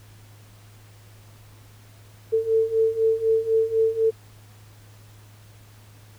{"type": "beating tone pair", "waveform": "sine", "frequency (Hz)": [444, 448], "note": ["A4", "A4"], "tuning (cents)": [16, 31], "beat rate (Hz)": 4, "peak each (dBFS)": [-23, -20], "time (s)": [2.32, 4.11], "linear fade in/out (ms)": 20, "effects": ["added 105 Hz sine -47 dBFS peak until 6.18 s", "pink hiss -54 dBFS RMS until 6.18 s"]}